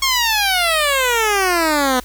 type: exponential sweep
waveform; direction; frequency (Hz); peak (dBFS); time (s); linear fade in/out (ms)
10% pulse; down; 1100 to 246.9; -6; 0.02-2; 5
effects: added 50 Hz sine -37 dBFS peak until 2.04 s + white hiss -43 dBFS RMS until 2.04 s